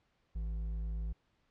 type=tone with hard clipping; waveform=triangle; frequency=54.2 Hz; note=A1; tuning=25 cents flat; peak=-36 dBFS; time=0.35-1.13 s; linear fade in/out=10 ms; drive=9 dB; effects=pink hiss -75 dBFS RMS until 1.5 s + low-pass 4000 Hz 12 dB/octave